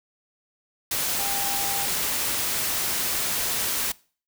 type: tone in noise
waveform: sine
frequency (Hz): 797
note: G5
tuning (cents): +28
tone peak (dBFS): -32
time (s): 1.19-1.86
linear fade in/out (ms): 5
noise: white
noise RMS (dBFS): -26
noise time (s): 0.91-3.92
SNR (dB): -9
effects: noise-tail reverb RT60 0.4 s tail -22 dB re dry

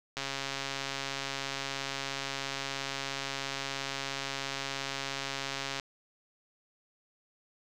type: click train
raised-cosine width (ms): 0.2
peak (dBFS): -17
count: 772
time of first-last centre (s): 0.17-5.798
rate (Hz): 137
effects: none

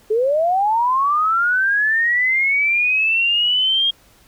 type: linear sweep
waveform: sine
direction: up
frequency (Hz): 415.3 to 3252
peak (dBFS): -14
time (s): 0.1-3.91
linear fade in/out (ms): 10
effects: pink hiss -52 dBFS RMS until 4.27 s

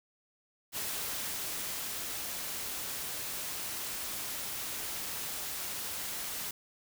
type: noise with ADSR envelope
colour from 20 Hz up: white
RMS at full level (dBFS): -36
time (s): 0.72-6.51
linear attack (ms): 45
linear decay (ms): 1300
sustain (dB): -2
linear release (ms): 4
effects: none

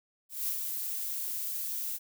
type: noise with ADSR envelope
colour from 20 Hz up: violet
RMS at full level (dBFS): -31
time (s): 0.29-1.99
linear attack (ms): 190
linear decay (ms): 79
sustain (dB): -4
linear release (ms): 37
effects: none

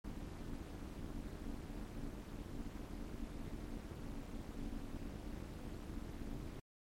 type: noise with amplitude modulation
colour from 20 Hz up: brown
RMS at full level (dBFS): -42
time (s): 0.04-6.6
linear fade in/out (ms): 5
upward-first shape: sine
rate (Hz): 255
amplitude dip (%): 95
effects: MP3 64 kbps

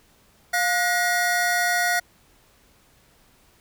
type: tone cluster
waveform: square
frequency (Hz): 706 / 1453 / 1900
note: F5 / F#6 / A#6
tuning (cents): +19 / -32 / +33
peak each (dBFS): -25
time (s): 0.53-2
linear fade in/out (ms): 10
effects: pink hiss -58 dBFS RMS until 3.6 s

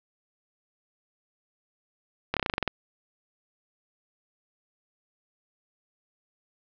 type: slowing click train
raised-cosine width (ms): 0.3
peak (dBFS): -9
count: 10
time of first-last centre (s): 2.34-2.677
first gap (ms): 27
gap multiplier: 1.08
effects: low-pass 4000 Hz 12 dB/octave

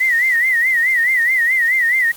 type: tone with vibrato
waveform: sine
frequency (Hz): 1963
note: B6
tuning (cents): -11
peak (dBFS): -12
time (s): 0-2.12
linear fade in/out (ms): 10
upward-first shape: sine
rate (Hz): 4.7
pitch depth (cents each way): 120
effects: white hiss -37 dBFS RMS until 2.16 s + Opus 48 kbps

